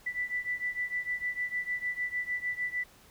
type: beating tone pair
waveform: sine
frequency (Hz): 1975.5 / 1982.1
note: B6 / B6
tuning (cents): 0 / +6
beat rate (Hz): 6.6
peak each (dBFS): -33 / -35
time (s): 0.06-2.84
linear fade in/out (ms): 10
effects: pink hiss -58 dBFS RMS until 3.1 s